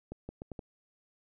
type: accelerating click train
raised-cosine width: 2 ms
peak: -27 dBFS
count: 5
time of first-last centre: 0.12-0.592 s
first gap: 170 ms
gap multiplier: 0.76
effects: none